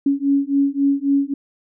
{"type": "beating tone pair", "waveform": "sine", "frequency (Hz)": [277.2, 280.9], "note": ["C#4", "C#4"], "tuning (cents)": [0, 23], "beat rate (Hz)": 3.7, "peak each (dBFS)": -18, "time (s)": [0.06, 1.34], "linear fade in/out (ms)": 5, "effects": []}